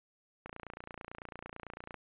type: click train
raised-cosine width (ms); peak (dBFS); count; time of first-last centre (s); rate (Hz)
0.5; -28; 44; 0.46-1.943; 29
effects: resampled to 8000 Hz